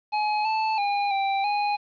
square tone with pitch steps, 845 / 877 / 811 / 785 / 825 Hz, G#5 / A5 / G#5 / G5 / G#5, +30 / -6 / -41 / +2 / -12 cents, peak -23 dBFS, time 0.12-1.77 s, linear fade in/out 20 ms, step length 330 ms, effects resampled to 11025 Hz + 9-bit

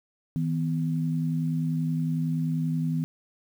sine tone pair together, 160 / 250.6 Hz, D#3 / B3, +49 / +25 cents, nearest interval minor sixth, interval 776 cents, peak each -25 / -30 dBFS, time 0.36-3.04 s, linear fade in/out 0 ms, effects 9-bit

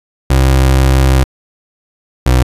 30% pulse tone pair in turn, 66 / 63.14 Hz, C2 / B1, +16 / +39 cents, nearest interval minor second, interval 77 cents, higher first, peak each -4 dBFS, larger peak neither, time 0.3-1.24 / 2.26-2.43 s, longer first, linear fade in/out 5 ms, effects resampled to 32000 Hz

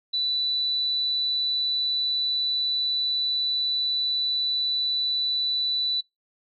sine tone, 3972 Hz, B7, 9 cents sharp, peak -23 dBFS, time 0.13-6.01 s, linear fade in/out 10 ms, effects noise-tail reverb RT60 0.2 s tail -23 dB re dry

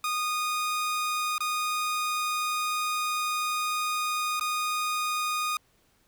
sawtooth tone with dropouts, 1233 Hz, D#6, 16 cents flat, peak -23 dBFS, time 0.04-5.57 s, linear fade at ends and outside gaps 2 ms, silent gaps 1.381-1.405 / 4.397-4.409 s, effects pink hiss -66 dBFS RMS until 6.07 s

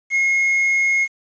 triangle tone with quantisation, 2158 Hz, C#7, 47 cents flat, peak -13 dBFS, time 0.1-1.08 s, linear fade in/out 50 ms, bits 7, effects resampled to 16000 Hz

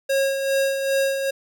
square tone with tremolo, 544 Hz, C#5, 33 cents flat, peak -18 dBFS, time 0.09-1.31 s, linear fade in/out 10 ms, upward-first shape sine, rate 2.5 Hz, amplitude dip 50%, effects none

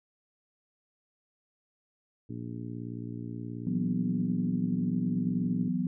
harmonic tone, 58.7 Hz, A#1, 13 cents sharp, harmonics 2 / 3 / 4 / 5 / 6 / 7, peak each -39 / -44 / -41 / -42 / -51 / -51 dBFS, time 2.29-5.69 s, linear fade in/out 10 ms
sine chord, E suspended second, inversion none, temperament just, 164.81 / 185.42 / 247.2 Hz, E3 / F#3 / B3, 0 / +4 / +2 cents, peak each -34 / -30 / -31 dBFS, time 3.67-5.87 s, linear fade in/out 2 ms
effects none

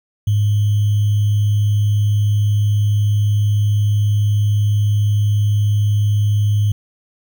sine tone with sample-and-hold, 103.83 Hz, G#2, in tune, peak -12 dBFS, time 0.27-6.72 s, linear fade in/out 5 ms, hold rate 3150 Hz, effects none

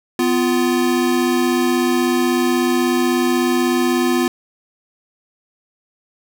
square tone pair together, 250.7 / 347 Hz, B3 / F4, +26 / -11 cents, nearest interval tritone, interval 563 cents, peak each -18 dBFS, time 0.19-4.28 s, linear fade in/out 2 ms, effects 8-bit

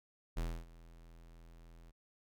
square tone with ADSR envelope, 41.69 Hz, E1, 20 cents sharp, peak -34 dBFS, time 0.36-1.92 s, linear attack 20 ms, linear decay 270 ms, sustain -21 dB, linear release 28 ms, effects none

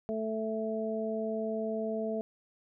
harmonic tone, 220 Hz, A3, in tune, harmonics 1 / 2 / 3, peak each -35 / -35 / -35 dBFS, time 0.09-2.21 s, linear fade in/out 0 ms, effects none

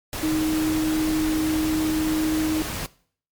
sine tone in noise, 312.7 Hz, D#4, 9 cents sharp, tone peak -20 dBFS, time 0.23-2.62 s, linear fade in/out 0 ms, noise pink, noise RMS -30 dBFS, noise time 0.13-2.86 s, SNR +7 dB, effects noise-tail reverb RT60 0.5 s tail -20 dB re dry + MP3 96 kbps

